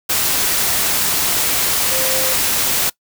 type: tone in noise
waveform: sine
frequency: 523.3 Hz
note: C5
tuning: in tune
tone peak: -24 dBFS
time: 1.91-2.34 s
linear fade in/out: 10 ms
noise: white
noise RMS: -17 dBFS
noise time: 0.09-2.9 s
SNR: -10 dB
effects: noise-tail reverb RT60 0.1 s tail -22 dB re dry